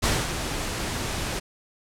pink noise with ADSR envelope, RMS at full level -21 dBFS, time 0.02-1.4 s, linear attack 20 ms, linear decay 230 ms, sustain -8 dB, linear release 15 ms, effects low-pass 10000 Hz 12 dB/octave

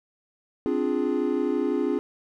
triangle chord, D half-diminished seventh, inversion third, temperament equal, 261.6 / 293.7 / 349.2 / 415.3 Hz, C4 / D4 / F4 / Ab4, 0 / 0 / 0 / 0 cents, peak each -26 dBFS, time 0.66-1.99 s, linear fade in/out 0 ms, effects none

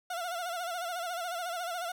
30% pulse tone with vibrato, 699 Hz, F5, 1 cent sharp, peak -31 dBFS, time 0.1-1.92 s, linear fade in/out 5 ms, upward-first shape sine, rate 14 Hz, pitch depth 83 cents each way, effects none

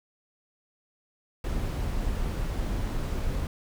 brown noise, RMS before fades -29 dBFS, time 1.44-3.47 s, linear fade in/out 2 ms, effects none

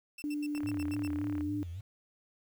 sawtooth tone bursts, 2677 Hz, E7, 26 cents sharp, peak -40 dBFS, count 8, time 0.18-1.075 s, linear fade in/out 5 ms, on 41 ms, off 81 ms
sine tone with pitch glide, 294.9 to 297 Hz, D4 to D4, +7 to +20 cents, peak -32 dBFS, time 0.24-1.63 s, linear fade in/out 0 ms, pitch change +13 cents, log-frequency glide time 1.19-1.37 s
click train, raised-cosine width 0.5 ms, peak -32 dBFS, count 32, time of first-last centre 0.55-1.409 s, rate 36.1 Hz
sine tone with vibrato, 95.6 Hz, G2, 43 cents flat, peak -38 dBFS, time 0.63-1.81 s, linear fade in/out 10 ms, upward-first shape sine, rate 3.5 Hz, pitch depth 230 cents each way
effects 10-bit

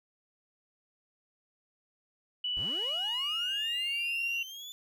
sine tone with pitch glide, 2960 to 2762 Hz, F#7 to F7, 0 to -20 cents, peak -30 dBFS, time 2.44-4.43 s, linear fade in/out 5 ms, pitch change -120 cents, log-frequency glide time 2.59-4.18 s
35% pulse linear sweep, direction up, 37.25 to 3515 Hz, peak -40 dBFS, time 2.57-4.72 s, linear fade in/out 0 ms
effects none

